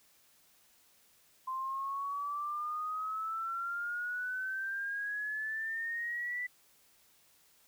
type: exponential sweep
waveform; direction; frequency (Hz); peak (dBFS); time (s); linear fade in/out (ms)
sine; up; 1038 to 1985; -34; 1.47-6.47; 10
effects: white hiss -66 dBFS RMS until 7.67 s

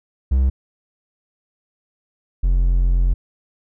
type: tone pair in turn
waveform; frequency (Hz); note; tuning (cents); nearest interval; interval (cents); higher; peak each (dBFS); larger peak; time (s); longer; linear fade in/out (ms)
triangle; 65.6 / 44.06; C2 / F1; +5 / +16; perfect fifth; 689; first; -11 / -11; neither; 0.31-0.5 / 2.43-3.14; second; 10
effects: none

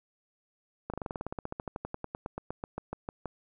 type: slowing click train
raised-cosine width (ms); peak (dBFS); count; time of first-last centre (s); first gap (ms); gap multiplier
1; -21; 28; 0.9-3.257; 37; 1.06
effects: none

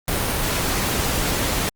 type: noise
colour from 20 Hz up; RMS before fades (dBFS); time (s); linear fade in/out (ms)
pink; -22; 0.08-1.69; 0
effects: Opus 32 kbps

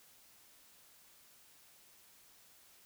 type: silence
effects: white hiss -63 dBFS RMS until 2.85 s

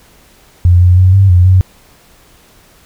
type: tone with pitch steps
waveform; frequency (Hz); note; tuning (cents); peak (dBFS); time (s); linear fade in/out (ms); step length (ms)
sine; 88.3 / 89.8 / 92.5 / 97.4 / 89.2 / 93.1; F2 / F2 / F#2 / G2 / F2 / F#2; +20 / +49 / 0 / -11 / +37 / +11; -3; 0.65-1.61; 0; 160
effects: pink hiss -45 dBFS RMS until 2.85 s

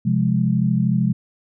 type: chord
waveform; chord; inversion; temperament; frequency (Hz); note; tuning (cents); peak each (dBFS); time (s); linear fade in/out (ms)
sine; F minor; second; equal; 130.81 / 174.61 / 207.7; C3 / F3 / Ab3; 0 / 0 / 0; -20; 0.05-1.13; 10
effects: none

